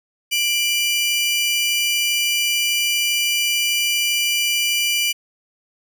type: tone pair together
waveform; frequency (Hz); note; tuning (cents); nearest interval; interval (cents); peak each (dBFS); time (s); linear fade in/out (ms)
sawtooth; 2369 / 2953; D7 / F#7; +14 / -4; major third; 382; -17; 0.31-5.13; 20
effects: none